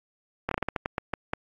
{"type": "slowing click train", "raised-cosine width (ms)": 0.5, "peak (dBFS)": -12, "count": 11, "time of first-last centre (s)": [0.49, 1.335], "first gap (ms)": 23, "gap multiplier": 1.27, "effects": ["AAC 64 kbps"]}